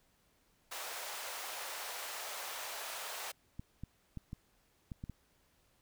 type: high-pass noise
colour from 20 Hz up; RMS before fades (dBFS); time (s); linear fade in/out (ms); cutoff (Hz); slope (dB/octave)
pink; -43; 0.71-3.32; 10; 570; 24
type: clicks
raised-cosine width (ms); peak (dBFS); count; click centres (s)
5; -30; 7; 3.595 / 3.836 / 4.173 / 4.331 / 4.918 / 5.039 / 5.097
effects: pink hiss -72 dBFS RMS until 5.81 s